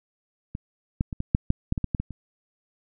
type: clicks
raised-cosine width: 5 ms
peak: -19 / -10 / -19 / -15 / -6 / -7 / -10 / -15 / -12 / -12 / -15 / -24 dBFS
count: 12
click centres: 0.551 / 1.009 / 1.128 / 1.204 / 1.349 / 1.504 / 1.724 / 1.778 / 1.843 / 1.948 / 2 / 2.107 s
effects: none